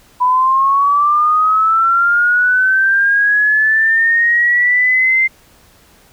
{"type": "linear sweep", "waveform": "sine", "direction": "up", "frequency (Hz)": [987.8, 2093], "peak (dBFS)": -9, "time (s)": [0.2, 5.28], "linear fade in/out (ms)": 20, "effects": ["pink hiss -48 dBFS RMS until 6.12 s"]}